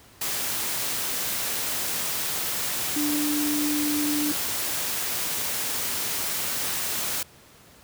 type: tone in noise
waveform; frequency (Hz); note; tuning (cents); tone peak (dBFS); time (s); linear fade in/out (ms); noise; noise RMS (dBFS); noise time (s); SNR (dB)
sine; 296.3; D4; +15; -24; 2.96-4.32; 5; white; -28; 0.21-7.23; +1
effects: pink hiss -52 dBFS RMS until 7.83 s + high-pass 60 Hz 12 dB/octave